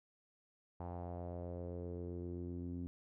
sawtooth tone with low-pass filter sweep, 87.7 Hz, F2, 8 cents sharp, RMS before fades -44 dBFS, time 0.8-2.87 s, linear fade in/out 0 ms, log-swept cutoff 840 to 260 Hz, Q 3.5, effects none

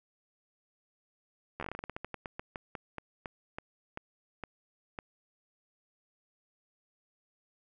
slowing click train, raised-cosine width 0.5 ms, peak -23 dBFS, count 24, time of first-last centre 1.6-4.988 s, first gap 12 ms, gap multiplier 1.19, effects none

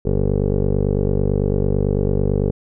15% pulse tone with low-pass filter, 49 Hz, G1, in tune, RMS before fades -18 dBFS, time 0.05-2.51 s, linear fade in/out 10 ms, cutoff 410 Hz, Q 3.8, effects none

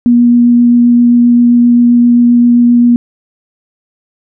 sine tone with vibrato, 240 Hz, B3, 49 cents flat, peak -3 dBFS, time 0.06-2.96 s, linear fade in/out 0 ms, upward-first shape triangle, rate 7.6 Hz, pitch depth 10 cents each way, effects none

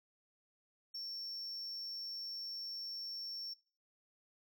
triangle tone, 5450 Hz, F8, 43 cents flat, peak -40 dBFS, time 0.94-3.54 s, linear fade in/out 10 ms, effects noise-tail reverb RT60 0.4 s tail -22 dB re dry

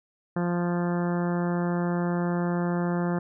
harmonic tone, 174.61 Hz, F3, in tune, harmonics 1 / 2 / 3 / 4 / 5 / 6 / 7 / 8 / 9 / 10, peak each -25 / -31 / -35 / -37 / -39 / -41 / -42 / -43 / -44 / -45 dBFS, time 0.36-3.19 s, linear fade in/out 5 ms, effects none

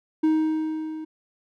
triangle tone with level ramp, 313.8 Hz, D#4, 15 cents sharp, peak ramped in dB -14 to -30 dBFS, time 0.23-1.05 s, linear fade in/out 10 ms, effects none

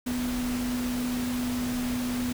sine tone in noise, 246.9 Hz, B3, in tune, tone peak -27 dBFS, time 0.06-2.33 s, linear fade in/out 10 ms, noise pink, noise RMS -36 dBFS, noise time 0.06-2.33 s, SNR +6 dB, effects none

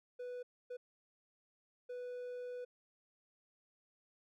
triangle tone bursts at uneven times, 493.9 Hz, B4, in tune, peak -40 dBFS, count 3, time 0.19-0.43 / 0.7-0.77 / 1.89-2.65 s, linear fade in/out 10 ms, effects none

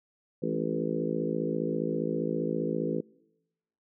harmonic tone with a mistuned harmonic, 55 Hz, A1, in tune, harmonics 3 / 4 / 5 / 6 / 7 / 8 / 9, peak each -35 / -35 / -35 / -35 / -35 / -35 / -35 dBFS, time 0.42-3.01 s, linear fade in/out 10 ms, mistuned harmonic 4, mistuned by -34 cents, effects noise-tail reverb RT60 1.0 s tail -25 dB re dry

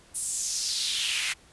pink noise with high-pass filter sweep, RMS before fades -29 dBFS, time 0.14-1.34 s, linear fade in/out 20 ms, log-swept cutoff 9500 to 2100 Hz, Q 3, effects pink hiss -56 dBFS RMS until 1.52 s + resampled to 24000 Hz

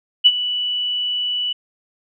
sine tone with ADSR envelope, 2960 Hz, F#7, in tune, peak -5 dBFS, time 0.24-1.53 s, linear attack 22 ms, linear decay 46 ms, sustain -14 dB, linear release 9 ms, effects none

